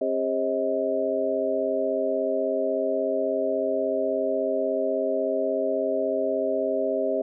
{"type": "harmonic tone with a mistuned harmonic", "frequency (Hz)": 134, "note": "C3", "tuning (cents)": 42, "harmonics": [2, 3, 4, 5], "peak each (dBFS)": [-31, -28, -28, -26], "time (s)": [0.01, 7.22], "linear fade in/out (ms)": 5, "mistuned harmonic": 5, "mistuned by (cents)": -100, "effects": []}